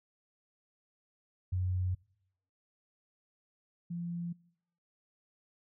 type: tone pair in turn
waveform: sine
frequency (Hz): 91.6 / 172.02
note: F#2 / F3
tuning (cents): -17 / -26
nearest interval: major seventh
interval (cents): 1091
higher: second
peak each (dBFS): -29 / -35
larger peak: first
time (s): 1.52-1.95 / 3.9-4.33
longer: neither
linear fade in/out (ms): 10
effects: noise-tail reverb RT60 0.8 s tail -25 dB re dry